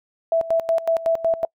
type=tone with tremolo; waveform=sine; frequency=659.3 Hz; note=E5; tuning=in tune; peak=-15 dBFS; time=0.32-1.45 s; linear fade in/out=2 ms; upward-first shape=square; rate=5.4 Hz; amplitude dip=80%; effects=noise-tail reverb RT60 0.1 s tail -26 dB re dry